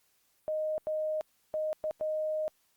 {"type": "tone bursts at uneven times", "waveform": "sine", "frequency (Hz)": 620, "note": "D#5", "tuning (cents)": -6, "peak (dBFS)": -29, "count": 5, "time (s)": [[0.48, 0.78], [0.87, 1.21], [1.54, 1.73], [1.84, 1.91], [2.01, 2.48]], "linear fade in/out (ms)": 0, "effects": ["white hiss -71 dBFS RMS until 2.76 s", "Opus 48 kbps"]}